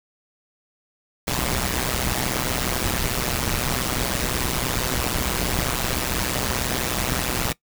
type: noise with amplitude modulation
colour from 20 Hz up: pink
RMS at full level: -20 dBFS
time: 1.27-7.53 s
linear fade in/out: 10 ms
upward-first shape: sine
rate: 126 Hz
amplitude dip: 95%
effects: noise-tail reverb RT60 0.1 s tail -20 dB re dry